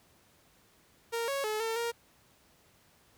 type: tone with pitch steps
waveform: sawtooth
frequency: 463.8 / 553 / 429.3 / 450.8 / 467.9 Hz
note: A#4 / C#5 / A4 / A4 / A#4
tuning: -9 / -4 / -43 / +42 / +6 cents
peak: -27 dBFS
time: 1.12-1.92 s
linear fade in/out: 20 ms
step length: 160 ms
effects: pink hiss -64 dBFS RMS until 3.17 s + high-pass 60 Hz 12 dB/octave